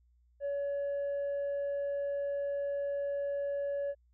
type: tone with tanh clipping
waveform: sine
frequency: 565 Hz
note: C#5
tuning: 33 cents sharp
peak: -32 dBFS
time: 0.4-3.95 s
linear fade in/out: 50 ms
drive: 1 dB
effects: added 60 Hz sine -64 dBFS peak until 4.13 s